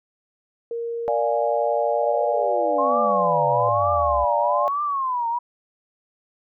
sine tone with pitch glide, 466.2 to 499.7 Hz, A#4 to B4, 0 to +20 cents, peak -25 dBFS, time 0.71-3.69 s, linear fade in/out 2 ms, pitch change +120 cents, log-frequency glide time 1.9-3.06 s
sine chord, D diminished, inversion none, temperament equal, 587.3 / 698.5 / 830.6 Hz, D5 / F5 / Ab5, 0 / 0 / 0 cents, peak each -22 / -25 / -26 dBFS, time 1.08-4.68 s, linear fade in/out 0 ms
sine exponential sweep, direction down, 640 to 62.9 Hz, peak -29 dBFS, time 2.01-4.25 s, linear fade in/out 10 ms
sine tone with vibrato, 1046.5 Hz, C6, in tune, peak -21 dBFS, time 2.78-5.39 s, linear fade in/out 10 ms, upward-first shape triangle, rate 1.1 Hz, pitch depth 230 cents each way
effects none

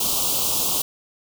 white band-stop noise, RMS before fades -22 dBFS, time 0-0.82 s, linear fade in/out 5 ms, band 1200 to 2800 Hz, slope 48 dB/octave, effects none

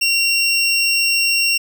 25% pulse tone, 2747 Hz, F7, 29 cents flat, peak -10 dBFS, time 0.01-1.58 s, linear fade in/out 10 ms, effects none

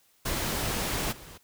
pink noise with level steps, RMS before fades -30 / -47 dBFS, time 0.25-1.38 s, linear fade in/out 10 ms, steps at 1.11 s, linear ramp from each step 20 ms, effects white hiss -65 dBFS RMS until 1.43 s

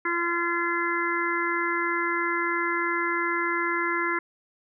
harmonic tone, 342.9 Hz, F4, 32 cents flat, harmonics 1 / 3 / 4 / 5 / 6, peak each -30 / -30 / -30 / -30 / -30 dBFS, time 0.05-4.19 s, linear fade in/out 5 ms, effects none

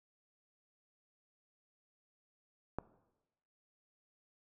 click, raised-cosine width 1 ms, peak -22 dBFS, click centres 2.786 s, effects noise-tail reverb RT60 1.0 s tail -18 dB re dry

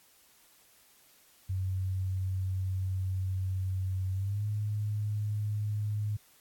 sine tone with pitch glide, 94.1 to 105.02 Hz, F#2 to G#2, +30 to +20 cents, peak -29 dBFS, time 1.49-6.17 s, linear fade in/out 10 ms, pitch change +190 cents, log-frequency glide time 4.12-4.45 s, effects white hiss -62 dBFS RMS until 6.4 s + AAC 64 kbps

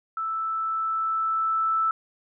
sine tone with level ramp, 1318.5 Hz, E6, in tune, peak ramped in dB -26 to -20 dBFS, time 0.17-1.91 s, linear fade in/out 2 ms, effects none

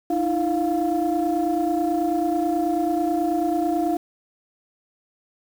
sine tone cluster, 306.3 / 335.5 / 702 Hz, D#4 / E4 / F5, -27 / +31 / +9 cents, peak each -23 dBFS, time 0.1-3.97 s, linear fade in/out 5 ms, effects tanh soft clip ceiling -13 dBFS + 7-bit

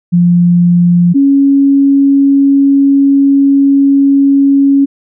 sine tone pair in turn, 174.61 / 277.2 Hz, F3 / C#4, 0 / 0 cents, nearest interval minor sixth, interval 800 cents, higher second, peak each -4 dBFS, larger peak neither, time 0.12-1.14 / 1.14-4.86 s, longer second, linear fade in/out 20 ms, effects none

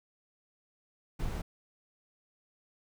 brown noise, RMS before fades -34 dBFS, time 1.19-1.42 s, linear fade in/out 10 ms, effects none

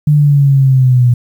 sine linear sweep, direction down, 150.6 to 120.5 Hz, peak -5 dBFS, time 0.07-1.14 s, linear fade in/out 5 ms, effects 7-bit

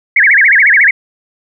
sine tone with vibrato, 1900 Hz, A#6, 33 cents sharp, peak -4 dBFS, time 0.16-0.91 s, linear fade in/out 5 ms, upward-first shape sine, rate 14 Hz, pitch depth 300 cents each way, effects none

